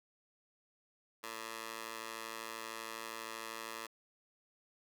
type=tone with high-pass filter; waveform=15% pulse; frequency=112.7 Hz; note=A2; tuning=42 cents sharp; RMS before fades=-45 dBFS; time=1.23-3.87 s; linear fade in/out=10 ms; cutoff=820 Hz; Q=0.74; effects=none